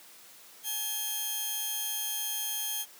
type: tone pair together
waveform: 5% pulse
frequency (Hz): 850 / 3209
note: G#5 / G7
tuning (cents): +40 / +40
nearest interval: octave + major seventh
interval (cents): 2300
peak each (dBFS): -30 / -23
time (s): 0.63-2.86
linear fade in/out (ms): 50
effects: white hiss -53 dBFS RMS until 2.99 s + high-pass 200 Hz 12 dB/octave